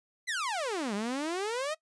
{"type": "exponential two-way sweep", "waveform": "sawtooth", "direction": "down then up", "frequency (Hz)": [2087, 196, 647], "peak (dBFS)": -27, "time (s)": [0.27, 1.75], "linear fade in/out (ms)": 20, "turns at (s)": 0.94, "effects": ["noise-tail reverb RT60 0.1 s tail -21 dB re dry", "resampled to 22050 Hz"]}